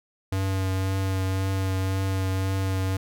square tone with vibrato, 95.4 Hz, G2, 47 cents flat, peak -24 dBFS, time 0.32-2.97 s, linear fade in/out 5 ms, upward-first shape triangle, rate 1.9 Hz, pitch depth 18 cents each way, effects none

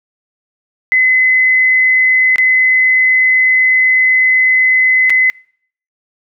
sine tone with dropouts, 2032 Hz, B6, 49 cents sharp, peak -7 dBFS, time 0.92-5.3 s, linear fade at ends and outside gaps 0 ms, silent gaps 2.359-2.383 / 5.097-5.103 s, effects noise-tail reverb RT60 0.6 s tail -26 dB re dry

